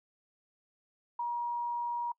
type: tone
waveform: sine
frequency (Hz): 953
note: A#5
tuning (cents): +38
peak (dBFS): -31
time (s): 1.19-2.12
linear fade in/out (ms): 5
effects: noise-tail reverb RT60 0.1 s tail -26 dB re dry